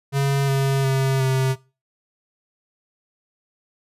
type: tone with pitch steps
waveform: square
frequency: 138.59 / 136.37 / 134.18 / 132.03 Hz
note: C#3 / C#3 / C3 / C3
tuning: 0 / -28 / +44 / +16 cents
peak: -18 dBFS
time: 0.12-1.56 s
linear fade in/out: 50 ms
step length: 360 ms
effects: noise-tail reverb RT60 0.3 s tail -20 dB re dry + resampled to 32000 Hz